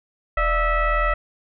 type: tone with frequency modulation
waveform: sine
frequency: 678 Hz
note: E5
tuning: 49 cents sharp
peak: -17 dBFS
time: 0.37-1.14 s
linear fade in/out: 5 ms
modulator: 637 Hz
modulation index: 2.1
effects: none